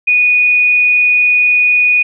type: tone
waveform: sine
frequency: 2469 Hz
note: D#7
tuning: 14 cents flat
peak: -7 dBFS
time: 0.07-2.03 s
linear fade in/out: 10 ms
effects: none